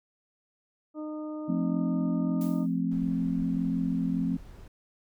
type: harmonic tone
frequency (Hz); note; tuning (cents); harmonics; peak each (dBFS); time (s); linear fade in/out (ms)
305.9; D#4; -29; 1 / 2 / 3 / 4; -34 / -41 / -51 / -48; 0.94-2.67; 50
type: chord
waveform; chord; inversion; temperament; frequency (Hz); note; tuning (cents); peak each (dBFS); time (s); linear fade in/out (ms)
sine; F major; none; equal; 174.61 / 220 / 261.6; F3 / A3 / C4; 0 / 0 / 0; -29 / -32 / -29; 1.48-4.37; 10
type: noise with exponential decay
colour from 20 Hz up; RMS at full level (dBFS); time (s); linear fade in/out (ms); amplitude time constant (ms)
blue; -43; 2.41-2.83; 2; 90
type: noise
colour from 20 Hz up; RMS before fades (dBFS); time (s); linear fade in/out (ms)
brown; -46; 2.91-4.68; 5
effects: none